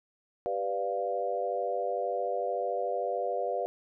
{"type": "chord", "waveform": "sine", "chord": "G dominant seventh", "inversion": "none", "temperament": "equal", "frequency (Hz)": [392, 493.9, 587.3, 698.5], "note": ["G4", "B4", "D5", "F5"], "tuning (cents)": [0, 0, 0, 0], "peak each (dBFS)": [-37, -33, -34, -33], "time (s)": [0.46, 3.66], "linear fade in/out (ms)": 0, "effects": []}